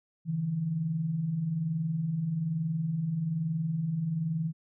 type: tone pair together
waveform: sine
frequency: 141.65 / 162.8 Hz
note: C#3 / E3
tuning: +38 / -21 cents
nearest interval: major second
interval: 241 cents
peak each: -37 / -28 dBFS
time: 0.25-4.53 s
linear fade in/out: 50 ms
effects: none